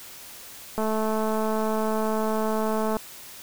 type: click train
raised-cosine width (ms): 1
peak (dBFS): -14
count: 478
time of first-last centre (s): 0.78-2.968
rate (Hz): 218
effects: white hiss -43 dBFS RMS until 3.42 s